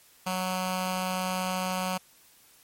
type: tone with notch filter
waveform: 10% pulse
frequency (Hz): 185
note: F#3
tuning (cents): 0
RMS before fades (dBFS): -30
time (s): 0.26-1.98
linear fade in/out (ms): 10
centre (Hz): 380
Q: 1.2
effects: white hiss -58 dBFS RMS until 2.63 s + MP3 64 kbps